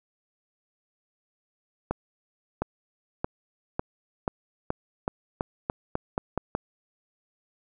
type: accelerating click train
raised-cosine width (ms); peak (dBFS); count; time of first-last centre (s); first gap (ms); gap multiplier
1; -12; 13; 1.91-6.551; 710; 0.88
effects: none